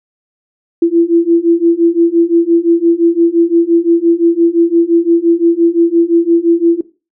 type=beating tone pair; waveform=sine; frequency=334.2 / 340 Hz; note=E4 / F4; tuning=+24 / -46 cents; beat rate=5.8 Hz; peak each=-10 dBFS; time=0.82-6.81 s; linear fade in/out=5 ms; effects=noise-tail reverb RT60 0.3 s tail -17 dB re dry